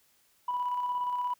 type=tone with tremolo; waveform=sine; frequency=985 Hz; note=B5; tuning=5 cents flat; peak=-26 dBFS; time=0.48-1.34 s; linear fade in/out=5 ms; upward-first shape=square; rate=17 Hz; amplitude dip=35%; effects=tanh soft clip ceiling -24 dBFS + white hiss -67 dBFS RMS until 1.39 s